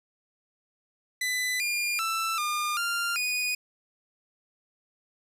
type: tone with pitch steps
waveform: sawtooth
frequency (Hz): 2000 / 2410 / 1329 / 1208 / 1393 / 2473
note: B6 / D7 / E6 / D6 / F6 / D#7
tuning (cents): +21 / +44 / +14 / +48 / -5 / -11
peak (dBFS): -23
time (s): 1.21-3.55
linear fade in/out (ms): 5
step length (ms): 390
effects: resampled to 32000 Hz + 10-bit